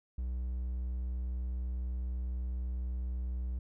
triangle tone, 62 Hz, B1, 7 cents sharp, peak -31 dBFS, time 0.18-3.59 s, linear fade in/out 5 ms, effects none

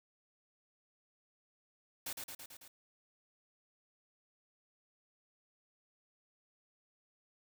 white noise with echo, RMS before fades -41 dBFS, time 2.06-2.13 s, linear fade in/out 5 ms, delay 110 ms, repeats 5, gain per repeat -3 dB, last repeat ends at 2.68 s, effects none

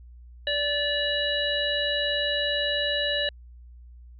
harmonic tone with a mistuned harmonic, 581 Hz, D5, 19 cents flat, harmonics 1 / 3 / 5 / 7, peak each -29 / -29 / -29 / -29 dBFS, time 0.47-3.29 s, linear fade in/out 2 ms, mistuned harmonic 7, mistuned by -65 cents, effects added 60 Hz sine -44 dBFS peak until 4.19 s

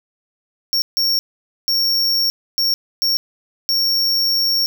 square tone bursts at uneven times, 5510 Hz, F8, 24 cents flat, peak -15 dBFS, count 6, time 0.73-0.82 / 0.97-1.19 / 1.68-2.3 / 2.58-2.74 / 3.02-3.17 / 3.69-4.66 s, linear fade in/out 0 ms, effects none

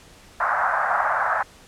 white band-pass noise, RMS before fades -22 dBFS, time 0.4-1.43 s, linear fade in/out 5 ms, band 640 to 1600 Hz, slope 48 dB/octave, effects pink hiss -49 dBFS RMS until 1.67 s + low-pass 10000 Hz 12 dB/octave

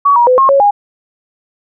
sine tone with pitch steps, 1130 / 954 / 506 / 1075 / 553 / 818 Hz, C#6 / A#5 / B4 / C6 / C#5 / G#5, +33 / +40 / +42 / +47 / -4 / -26 cents, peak -5 dBFS, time 0.05-0.71 s, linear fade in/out 10 ms, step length 110 ms, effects none

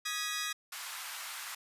15% pulse chord, G# minor, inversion second, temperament equal with one note detuned, 1244.5 / 1661.2 / 1941.6 Hz, D#6 / G#6 / B6, 0 / 0 / -30 cents, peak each -32 dBFS, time 0.05-0.53 s, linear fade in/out 10 ms
pink high-pass noise, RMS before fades -42 dBFS, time 0.72-1.55 s, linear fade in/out 5 ms, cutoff 1000 Hz, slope 24 dB/octave
effects resampled to 32000 Hz

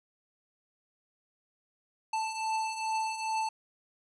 square beating tone pair, 880 / 882.4 Hz, A5 / A5, 0 / +5 cents, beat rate 2.4 Hz, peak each -38 / -32 dBFS, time 2.13-3.49 s, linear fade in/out 5 ms, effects resampled to 22050 Hz

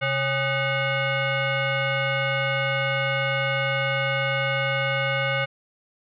sine tone with frequency modulation, 817 Hz, G#5, 29 cents flat, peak -21 dBFS, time 0.01-5.46 s, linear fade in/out 20 ms, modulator 683 Hz, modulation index 2.8, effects none

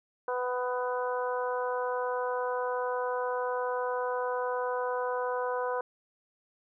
harmonic tone, 249.2 Hz, B3, 16 cents sharp, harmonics 2 / 3 / 4 / 5 / 6, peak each -31 / -38 / -34 / -41 / -40 dBFS, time 0.28-5.81 s, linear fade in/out 2 ms, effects none

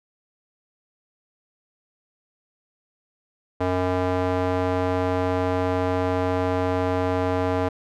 square tone with band-pass filter, 91.4 Hz, F#2, 21 cents flat, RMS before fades -23 dBFS, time 3.6-7.69 s, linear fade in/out 10 ms, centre 640 Hz, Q 1, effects none

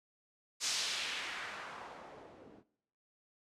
blue noise with low-pass filter sweep, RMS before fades -41 dBFS, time 0.6-2.64 s, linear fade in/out 50 ms, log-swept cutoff 6300 to 300 Hz, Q 1.3, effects noise-tail reverb RT60 0.8 s tail -20 dB re dry + low-pass 10000 Hz 12 dB/octave

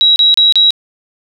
sine tone bursts, 3866 Hz, B7, 38 cents flat, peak -5 dBFS, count 4, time 0.01-0.706 s, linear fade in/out 0 ms, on 150 ms, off 32 ms, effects none

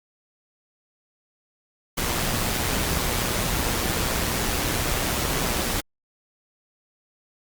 pink noise with amplitude modulation, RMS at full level -23 dBFS, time 1.97-5.81 s, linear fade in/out 10 ms, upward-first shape sine, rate 122 Hz, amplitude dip 40%, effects Opus 48 kbps

